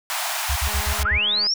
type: high-pass noise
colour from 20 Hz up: pink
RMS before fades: -26 dBFS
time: 0.1-1.03 s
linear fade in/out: 0 ms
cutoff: 650 Hz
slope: 96 dB/octave
type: tone bursts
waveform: sine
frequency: 69.3 Hz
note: C#2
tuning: in tune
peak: -20 dBFS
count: 6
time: 0.49-1.183 s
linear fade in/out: 10 ms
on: 73 ms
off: 51 ms
type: click train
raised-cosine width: 0.5 ms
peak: -21 dBFS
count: 167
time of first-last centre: 0.67-1.468 s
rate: 208 Hz
type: linear sweep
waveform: sine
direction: up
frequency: 1244.5 to 5640 Hz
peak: -18 dBFS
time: 1.05-1.54 s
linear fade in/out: 5 ms
effects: none